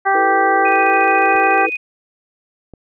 harmonic tone, 391.1 Hz, G4, 4 cents flat, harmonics 1 / 2 / 3 / 4 / 5, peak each -22 / -14 / -20 / -19 / -23 dBFS, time 0.05-1.67 s, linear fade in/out 20 ms
sine chord, E suspended fourth, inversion none, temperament just, 329.6 / 439.5 / 494.4 Hz, E4 / A4 / B4, 0 / -2 / +2 cents, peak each -24 dBFS, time 0.14-1.7 s, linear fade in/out 10 ms
sine tone with tremolo, 2489 Hz, D#7, in tune, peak -18 dBFS, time 0.65-1.77 s, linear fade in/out 5 ms, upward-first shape square, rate 14 Hz, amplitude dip 35%
clicks, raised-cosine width 2 ms, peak -24 dBFS, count 2, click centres 1.353 / 2.737 s
effects none

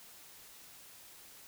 silence, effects white hiss -55 dBFS RMS until 1.47 s

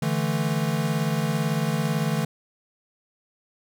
square chord, D suspended second, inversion none, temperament equal with one note detuned, 146.83 / 164.81 / 218.2 Hz, D3 / E3 / A3, 0 / 0 / -14 cents, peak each -27 / -27 / -29 dBFS, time 0.02-2.25 s, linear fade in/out 5 ms, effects none

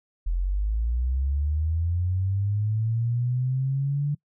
sine linear sweep, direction up, 41.04 to 146.83 Hz, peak -22 dBFS, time 0.26-4.15 s, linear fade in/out 10 ms, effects noise-tail reverb RT60 0.1 s tail -24 dB re dry

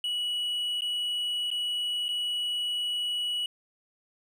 triangle tone with dropouts, 2933 Hz, F#7, 16 cents flat, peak -26 dBFS, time 0.04-3.46 s, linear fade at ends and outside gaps 2 ms, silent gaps 0.808-0.819 / 1.504-1.513 / 2.083-2.089 s, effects none

